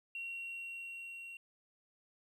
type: tone with level ramp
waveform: triangle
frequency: 2742 Hz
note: F7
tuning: 32 cents flat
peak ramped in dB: -36 to -44 dBFS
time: 0.15-1.37 s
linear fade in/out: 2 ms
effects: tanh soft clip ceiling -37 dBFS + 13-bit